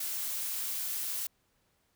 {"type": "noise", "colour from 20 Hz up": "blue", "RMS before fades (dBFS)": -35, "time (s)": [0, 1.27], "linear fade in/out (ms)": 5, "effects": ["pink hiss -73 dBFS RMS until 1.95 s"]}